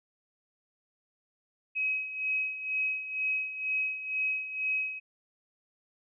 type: tone with tremolo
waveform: sine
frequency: 2544 Hz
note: D#7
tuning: 38 cents sharp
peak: -26 dBFS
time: 1.75-5 s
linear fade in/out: 20 ms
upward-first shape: sine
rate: 2.1 Hz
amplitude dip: 70%
effects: none